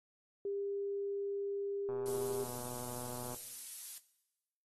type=tone; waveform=sine; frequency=400 Hz; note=G4; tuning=35 cents sharp; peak=-35 dBFS; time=0.45-2.44 s; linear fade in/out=2 ms
type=click train; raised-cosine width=1 ms; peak=-34 dBFS; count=180; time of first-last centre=1.89-3.345 s; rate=123 Hz
type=noise; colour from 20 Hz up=violet; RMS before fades=-42 dBFS; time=2.06-3.98 s; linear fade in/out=0 ms
effects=noise-tail reverb RT60 1.0 s tail -18 dB re dry + AAC 32 kbps